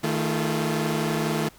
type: tone cluster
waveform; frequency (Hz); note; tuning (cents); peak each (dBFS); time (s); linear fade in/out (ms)
sawtooth; 156.8 / 222.9 / 345.5 / 425.9; D#3 / A3 / F4 / G#4; +14 / +23 / -19 / +44; -23 / -24 / -26 / -29; 0.03-1.49; 10
effects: pink hiss -52 dBFS RMS until 1.58 s